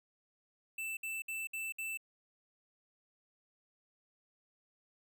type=tone bursts; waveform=square; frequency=2655 Hz; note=E7; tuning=12 cents sharp; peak=-38 dBFS; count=5; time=0.78-1.974 s; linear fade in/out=5 ms; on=190 ms; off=61 ms; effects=none

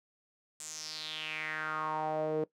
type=tone with band-pass filter sweep; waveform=sawtooth; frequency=155.56 Hz; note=D#3; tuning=in tune; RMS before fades=-36 dBFS; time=0.6-2.44 s; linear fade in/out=2 ms; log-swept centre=7900 to 430 Hz; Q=4.8; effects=noise-tail reverb RT60 0.1 s tail -19 dB re dry

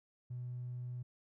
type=tone with tanh clipping; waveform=triangle; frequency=123.47 Hz; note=B2; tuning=in tune; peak=-39 dBFS; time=0.3-1.03 s; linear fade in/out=10 ms; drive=1 dB; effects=none

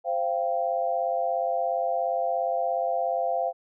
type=chord; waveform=sine; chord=C suspended fourth; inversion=none; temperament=equal with one note detuned; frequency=523.3 / 686.9 / 784 Hz; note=C5 / F5 / G5; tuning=0 / -29 / 0 cents; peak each=-29 / -26 / -30 dBFS; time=0.04-3.53 s; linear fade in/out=50 ms; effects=none

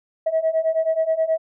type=beating tone pair; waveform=sine; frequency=638 / 647.4 Hz; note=D#5 / E5; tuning=+43 / -31 cents; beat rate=9.4 Hz; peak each=-21 / -19 dBFS; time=0.26-1.38 s; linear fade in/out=10 ms; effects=tanh soft clip ceiling -12 dBFS

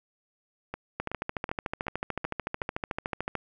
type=two click trains; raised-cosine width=0.5 ms; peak=-15 / -19 dBFS; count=33 / 6; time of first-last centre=1-3.353 / 0.74-2.62 s; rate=13.6 / 2.66 Hz; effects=none

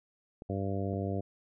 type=clicks; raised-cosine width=2 ms; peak=-30 dBFS; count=2; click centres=0.421 / 0.935 s
type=harmonic tone; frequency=98 Hz; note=G2; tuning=in tune; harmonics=1 / 2 / 3 / 4 / 5 / 6 / 7; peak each=-34 / -37 / -39 / -40 / -41 / -42 / -42 dBFS; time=0.49-1.21 s; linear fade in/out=10 ms
effects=none

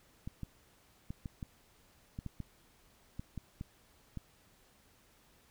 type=clicks; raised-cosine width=5 ms; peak=-28 dBFS; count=12; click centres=0.275 / 0.433 / 1.105 / 1.258 / 1.428 / 2.189 / 2.263 / 2.403 / 3.195 / 3.377 / 3.611 / 4.173 s; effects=pink hiss -66 dBFS RMS until 5.5 s

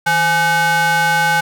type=ring-modulated tone; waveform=square; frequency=340 Hz; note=F4; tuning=46 cents flat; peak=-10 dBFS; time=0.06-1.41 s; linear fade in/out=10 ms; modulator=1180 Hz; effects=none

